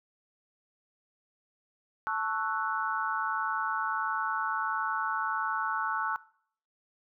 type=chord; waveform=sine; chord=F# minor seventh; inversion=first; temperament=equal; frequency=880 / 1108.7 / 1318.5 / 1480 Hz; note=A5 / C#6 / E6 / F#6; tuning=0 / 0 / 0 / 0 cents; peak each=-34 dBFS; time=2.07-6.16 s; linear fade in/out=0 ms; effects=noise-tail reverb RT60 0.6 s tail -21 dB re dry

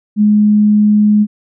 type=tone; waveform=sine; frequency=209.8 Hz; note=G#3; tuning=18 cents sharp; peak=-6 dBFS; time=0.16-1.27 s; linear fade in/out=50 ms; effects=none

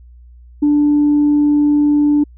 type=tone; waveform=sine; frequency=293.7 Hz; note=D4; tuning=in tune; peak=-8 dBFS; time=0.62-2.24 s; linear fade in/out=10 ms; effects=tanh soft clip ceiling -6 dBFS + added 60 Hz sine -38 dBFS peak until 2.37 s

